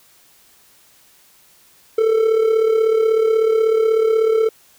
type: tone with amplitude modulation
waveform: triangle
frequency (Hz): 444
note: A4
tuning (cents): +16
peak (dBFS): -8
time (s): 1.98-4.49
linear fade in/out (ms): 5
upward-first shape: sine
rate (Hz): 36.3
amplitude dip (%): 60
effects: white hiss -52 dBFS RMS until 4.78 s